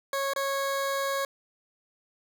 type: tone with dropouts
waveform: 20% pulse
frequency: 550 Hz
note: C#5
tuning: 14 cents flat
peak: -22 dBFS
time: 0.13-1.25 s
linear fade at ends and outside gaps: 2 ms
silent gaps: 0.335-0.361 s
effects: none